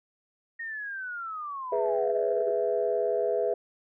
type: linear sweep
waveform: sine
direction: down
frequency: 1864.7 to 365.5 Hz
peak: -33 dBFS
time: 0.59-2.51 s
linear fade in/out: 10 ms
type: chord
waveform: sine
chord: E major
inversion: first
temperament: equal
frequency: 415.3 / 493.9 / 659.3 Hz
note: G#4 / B4 / E5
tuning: 0 / 0 / 0 cents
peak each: -28 dBFS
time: 1.72-3.54 s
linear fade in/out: 5 ms
effects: tanh soft clip ceiling -15 dBFS